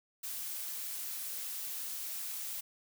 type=noise; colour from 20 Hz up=blue; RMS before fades=-40 dBFS; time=0.23-2.61 s; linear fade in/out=10 ms; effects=none